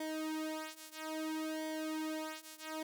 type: tone with flanger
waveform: sawtooth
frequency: 313.6 Hz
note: D#4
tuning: 14 cents sharp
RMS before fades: -41 dBFS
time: 0-2.83 s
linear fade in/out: 5 ms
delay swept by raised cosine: 0.74 to 3.24 ms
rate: 0.6 Hz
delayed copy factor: -0.9
effects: none